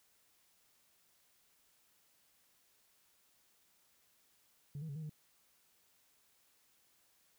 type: tone with pitch steps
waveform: sine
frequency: 142.9 / 159.7 / 140.4 / 158 / 152 Hz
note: D3 / D#3 / C#3 / D#3 / D#3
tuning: -47 / +45 / +22 / +27 / -40 cents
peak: -39 dBFS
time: 4.75-5.095 s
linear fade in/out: 2 ms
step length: 69 ms
effects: tanh soft clip ceiling -39 dBFS + white hiss -72 dBFS RMS until 7.38 s